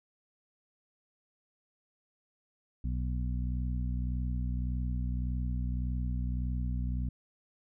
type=harmonic tone; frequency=61.74 Hz; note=B1; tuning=in tune; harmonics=1 / 2 / 3 / 4; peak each=-31 / -37 / -41 / -43 dBFS; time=2.84-7.09 s; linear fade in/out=5 ms; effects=none